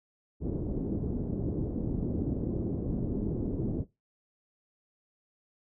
white low-pass noise, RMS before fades -32 dBFS, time 0.4-3.85 s, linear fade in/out 50 ms, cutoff 350 Hz, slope 24 dB/octave, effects noise-tail reverb RT60 0.2 s tail -17 dB re dry

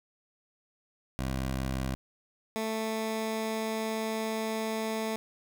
15% pulse tone pair in turn, 65.6 / 220.7 Hz, C2 / A3, +5 / +5 cents, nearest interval octave + major sixth, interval 2100 cents, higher second, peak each -24 dBFS, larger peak neither, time 1.19-1.95 / 2.56-5.16 s, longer second, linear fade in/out 0 ms, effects none

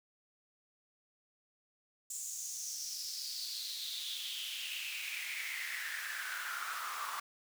pink noise with high-pass filter sweep, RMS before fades -41 dBFS, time 2.1-7.2 s, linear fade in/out 5 ms, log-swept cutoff 7400 to 1100 Hz, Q 5.6, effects none

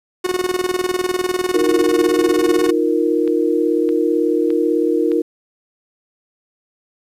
45% pulse tone with tremolo, 365.1 Hz, F#4, 23 cents flat, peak -15 dBFS, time 0.24-2.71 s, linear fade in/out 10 ms, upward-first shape square, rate 20 Hz, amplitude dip 75%
sine chord, Eb suspended second, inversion none, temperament equal, 311.1 / 349.2 / 466.2 Hz, Eb4 / F4 / Bb4, 0 / 0 / 0 cents, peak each -18 dBFS, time 1.54-5.22 s, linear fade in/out 10 ms
click train, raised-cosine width 0.3 ms, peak -19 dBFS, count 6, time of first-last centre 2.05-5.117 s, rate 1.63 Hz
effects resampled to 32000 Hz + 8-bit

